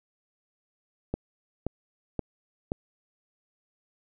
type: click train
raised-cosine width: 2 ms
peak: -15 dBFS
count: 4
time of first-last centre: 1.14-2.719 s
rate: 1.9 Hz
effects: none